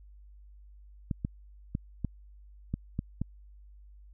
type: clicks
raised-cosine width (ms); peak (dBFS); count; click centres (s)
5; -18; 7; 1.112 / 1.249 / 1.751 / 2.047 / 2.74 / 2.991 / 3.216
effects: added 50 Hz sine -50 dBFS peak until 4.13 s